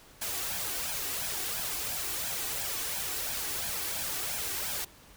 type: noise with flanger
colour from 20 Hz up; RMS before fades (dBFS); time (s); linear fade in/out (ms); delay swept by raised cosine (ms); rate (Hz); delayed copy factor
white; -34; 0.21-4.85; 10; 1.2 to 2.7; 2.9; +0.6
effects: pink hiss -55 dBFS RMS until 5.16 s